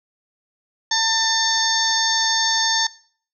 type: harmonic tone with a mistuned harmonic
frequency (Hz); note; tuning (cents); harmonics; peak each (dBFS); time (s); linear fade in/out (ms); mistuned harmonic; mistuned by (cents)
897; A5; +33; 1 / 2 / 4 / 5 / 6 / 7; -24 / -24 / -24 / -24 / -24 / -24; 0.91-2.87; 5; 7; +35
effects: noise-tail reverb RT60 0.5 s tail -21 dB re dry